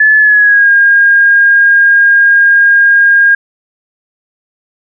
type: tone with pitch glide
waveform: sine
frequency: 1726 to 1619.7 Hz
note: A6 to G#6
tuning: -34 to -44 cents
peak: -3 dBFS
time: 0-3.35 s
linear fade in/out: 5 ms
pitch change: -110 cents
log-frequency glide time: 0.18-0.7 s
effects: none